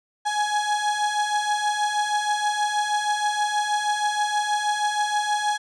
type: beating tone pair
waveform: 35% pulse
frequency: 832 / 838.3 Hz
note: G#5 / G#5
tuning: +3 / +16 cents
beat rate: 6.3 Hz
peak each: -26 / -21 dBFS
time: 0.25-5.58 s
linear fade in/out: 20 ms
effects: resampled to 22050 Hz